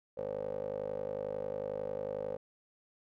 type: tone with band-pass filter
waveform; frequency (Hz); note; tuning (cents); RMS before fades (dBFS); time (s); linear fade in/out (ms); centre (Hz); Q
15% pulse; 51.1; G#1; -27; -38; 0.17-2.37; 10; 530; 6.6
effects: none